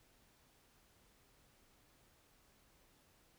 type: silence
effects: pink hiss -70 dBFS RMS until 3.38 s